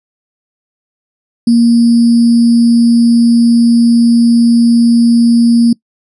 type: tone with sample-and-hold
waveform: sine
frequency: 234.4 Hz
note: A#3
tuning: 10 cents sharp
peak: -4 dBFS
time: 1.47-5.73 s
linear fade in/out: 5 ms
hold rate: 4900 Hz
effects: noise-tail reverb RT60 0.1 s tail -23 dB re dry + resampled to 24000 Hz